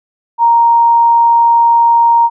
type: tone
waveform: sine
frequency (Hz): 933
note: A#5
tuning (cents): +1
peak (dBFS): -5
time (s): 0.38-2.3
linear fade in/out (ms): 50
effects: none